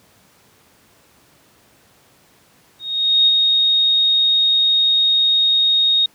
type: tone with ADSR envelope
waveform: sine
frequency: 3729 Hz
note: A#7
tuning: in tune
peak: -9 dBFS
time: 2.79-6.06 s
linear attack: 480 ms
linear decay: 36 ms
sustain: -3 dB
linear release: 5 ms
effects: pink hiss -53 dBFS RMS until 6.14 s + high-pass 100 Hz 12 dB/octave